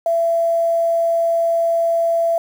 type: tone with quantisation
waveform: sine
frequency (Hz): 670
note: E5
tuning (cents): +28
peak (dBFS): -14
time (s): 0.06-2.38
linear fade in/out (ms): 2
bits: 7
effects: none